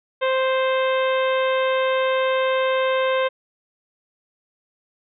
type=harmonic tone; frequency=523.3 Hz; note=C5; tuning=in tune; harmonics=1 / 2 / 3 / 4 / 5 / 6 / 7; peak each=-19 / -25 / -29 / -31 / -33 / -35 / -36 dBFS; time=0.21-3.29 s; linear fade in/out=20 ms; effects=none